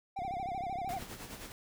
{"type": "tone with vibrato", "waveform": "triangle", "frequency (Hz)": 740, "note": "F#5", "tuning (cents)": 0, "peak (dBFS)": -33, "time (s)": [0.16, 0.99], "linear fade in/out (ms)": 10, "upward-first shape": "sine", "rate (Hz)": 13, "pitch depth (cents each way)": 120}
{"type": "click train", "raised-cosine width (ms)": 3, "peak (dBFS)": -34, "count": 29, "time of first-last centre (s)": [0.19, 1.026], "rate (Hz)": 33.5}
{"type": "noise with tremolo", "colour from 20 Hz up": "pink", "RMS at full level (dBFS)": -44, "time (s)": [0.89, 1.52], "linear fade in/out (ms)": 0, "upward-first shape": "sine", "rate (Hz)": 9.6, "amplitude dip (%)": 55}
{"effects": []}